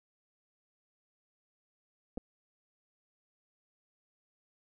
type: clicks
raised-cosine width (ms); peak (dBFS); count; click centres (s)
2; -26; 2; 2.174 / 2.178
effects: none